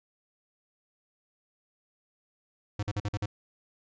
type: tone bursts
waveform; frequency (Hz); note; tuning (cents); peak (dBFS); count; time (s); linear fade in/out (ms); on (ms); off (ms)
square; 103.1; G#2; -12; -29; 6; 2.79-3.259; 5; 39; 47
effects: resampled to 16000 Hz